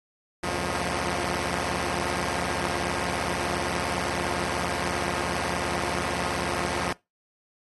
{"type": "tone cluster", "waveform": "5% pulse", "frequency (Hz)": [70.1, 87.3, 114.3, 179.1, 324.1], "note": ["C#2", "F2", "A#2", "F3", "E4"], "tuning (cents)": [20, 0, -34, 44, -29], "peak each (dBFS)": [-21, -21, -25, -19, -28], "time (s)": [0.43, 6.93], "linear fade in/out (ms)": 5, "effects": ["noise-tail reverb RT60 0.2 s tail -21 dB re dry", "AAC 32 kbps"]}